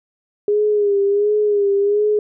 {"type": "tone with vibrato", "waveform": "sine", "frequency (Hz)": 410, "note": "G#4", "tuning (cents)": -22, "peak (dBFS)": -13, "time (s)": [0.48, 2.19], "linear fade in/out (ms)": 2, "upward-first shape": "sine", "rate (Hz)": 1.4, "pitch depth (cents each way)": 52, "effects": []}